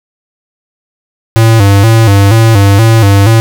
square tone with vibrato, 106 Hz, G#2, 36 cents sharp, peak -3 dBFS, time 1.36-3.4 s, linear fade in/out 0 ms, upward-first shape square, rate 2.1 Hz, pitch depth 110 cents each way, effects none

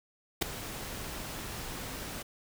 pink noise with ADSR envelope, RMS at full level -24 dBFS, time 0.41-2.23 s, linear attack 14 ms, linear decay 3 ms, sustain -16 dB, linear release 13 ms, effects none

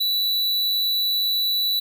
square tone, 3951 Hz, B7, in tune, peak -20 dBFS, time 0-1.8 s, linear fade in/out 10 ms, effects none

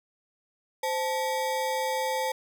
square ring-modulated tone, 698.5 Hz, F5, in tune, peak -24 dBFS, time 0.83-2.32 s, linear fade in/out 5 ms, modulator 179 Hz, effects 10-bit

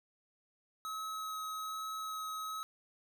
square tone with vibrato, 1280 Hz, D#6, 49 cents sharp, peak -39 dBFS, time 0.85-2.63 s, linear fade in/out 0 ms, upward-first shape sine, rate 1.2 Hz, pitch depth 8 cents each way, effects none

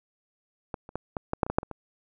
clicks, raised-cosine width 1 ms, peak -18 / -29 / -16 / -16 / -13 / -7 / -20 / -14 / -6 / -23 / -22 dBFS, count 11, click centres 0.742 / 0.891 / 0.956 / 1.168 / 1.334 / 1.432 / 1.465 / 1.5 / 1.585 / 1.631 / 1.713 s, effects none

